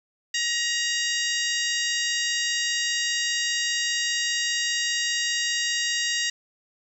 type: harmonic tone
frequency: 945 Hz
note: A#5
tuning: 23 cents sharp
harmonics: 2 / 3 / 4 / 5 / 6 / 7 / 8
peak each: -28 / -30 / -31 / -32 / -33 / -33 / -34 dBFS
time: 0.34-6.3 s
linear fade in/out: 5 ms
effects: 9-bit